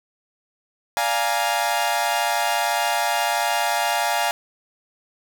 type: chord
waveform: sawtooth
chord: Bb dominant seventh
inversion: first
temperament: equal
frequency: 587.3 / 698.5 / 830.6 / 932.3 Hz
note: D5 / F5 / Ab5 / Bb5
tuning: 0 / 0 / 0 / 0 cents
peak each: -26 / -20 / -20 / -23 dBFS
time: 0.97-4.31 s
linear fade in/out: 0 ms
effects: none